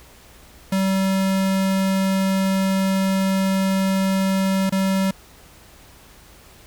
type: tone with dropouts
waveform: square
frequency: 192 Hz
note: G3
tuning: 36 cents flat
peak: -18 dBFS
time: 0.72-5.11 s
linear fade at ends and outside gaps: 5 ms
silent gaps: 4.696-4.722 s
effects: added 60 Hz sine -52 dBFS peak until 6.66 s + pink hiss -48 dBFS RMS until 6.66 s